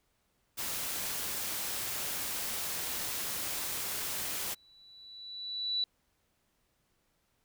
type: noise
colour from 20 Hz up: white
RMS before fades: -36 dBFS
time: 0.57-4.55 s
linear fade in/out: 20 ms
type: tone with exponential growth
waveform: sine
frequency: 3951 Hz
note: B7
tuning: in tune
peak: -27 dBFS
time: 4.36-5.84 s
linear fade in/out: 2 ms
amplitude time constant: 320 ms
effects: pink hiss -75 dBFS RMS until 7.44 s

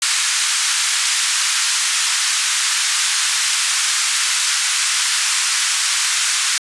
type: band-pass noise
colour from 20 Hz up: white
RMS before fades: -18 dBFS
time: 0.02-6.58 s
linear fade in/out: 2 ms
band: 1200 to 9000 Hz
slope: 24 dB/octave
effects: resampled to 24000 Hz

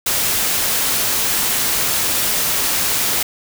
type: noise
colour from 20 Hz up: white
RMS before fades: -18 dBFS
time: 0.06-3.23 s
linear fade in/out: 5 ms
effects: none

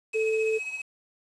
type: tone with tremolo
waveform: triangle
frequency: 2553 Hz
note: D#7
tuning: 44 cents sharp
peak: -27 dBFS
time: 0.13-0.82 s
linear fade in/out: 10 ms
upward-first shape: triangle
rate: 15 Hz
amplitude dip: 70%
type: tone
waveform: sine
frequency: 440 Hz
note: A4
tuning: in tune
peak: -23 dBFS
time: 0.14-0.59 s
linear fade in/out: 20 ms
effects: resampled to 22050 Hz + 8-bit

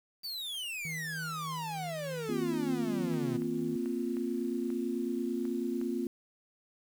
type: exponential sweep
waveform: 45% pulse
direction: down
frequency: 4699 to 121 Hz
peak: -36 dBFS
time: 0.23-3.38 s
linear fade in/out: 20 ms
type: tone with tremolo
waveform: triangle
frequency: 159.6 Hz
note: D#3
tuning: 44 cents sharp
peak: -37 dBFS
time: 0.85-3.76 s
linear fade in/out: 0 ms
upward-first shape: sine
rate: 3.3 Hz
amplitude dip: 25%
type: chord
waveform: sine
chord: Bb suspended second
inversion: none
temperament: just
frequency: 233.1 / 262.2 / 349.6 Hz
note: Bb3 / C4 / F4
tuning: 0 / +4 / +2 cents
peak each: -35 dBFS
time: 2.29-6.07 s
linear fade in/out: 2 ms
type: clicks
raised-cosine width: 0.5 ms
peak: -35 dBFS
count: 8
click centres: 2.541 / 3.138 / 3.42 / 3.859 / 4.169 / 4.703 / 5.453 / 5.814 s
effects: 9-bit

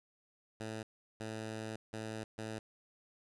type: tone bursts at uneven times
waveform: 10% pulse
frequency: 110 Hz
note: A2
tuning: in tune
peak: -32 dBFS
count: 4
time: 0.6-0.83 / 1.2-1.76 / 1.93-2.24 / 2.38-2.59 s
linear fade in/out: 5 ms
effects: resampled to 24000 Hz

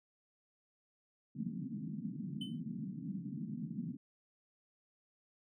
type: band-pass noise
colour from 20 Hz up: pink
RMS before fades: -42 dBFS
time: 1.35-3.97 s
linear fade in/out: 10 ms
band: 150 to 260 Hz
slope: 48 dB/octave
type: tone with exponential decay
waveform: triangle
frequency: 3043 Hz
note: F#7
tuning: 48 cents sharp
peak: -38 dBFS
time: 2.41-2.6 s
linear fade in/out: 5 ms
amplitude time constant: 40 ms
effects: none

